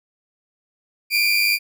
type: tone pair together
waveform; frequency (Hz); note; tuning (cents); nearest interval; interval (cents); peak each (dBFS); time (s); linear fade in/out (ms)
30% pulse; 2308 / 2410; D7 / D7; -31 / +44; minor second; 75; -19 / -15; 1.1-1.59; 50
effects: none